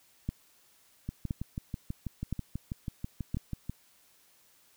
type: two click trains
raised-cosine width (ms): 5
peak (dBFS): -22 / -19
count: 17 / 4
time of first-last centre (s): 1.09-3.696 / 0.29-3.345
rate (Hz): 6.14 / 0.982
effects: white hiss -64 dBFS RMS until 4.76 s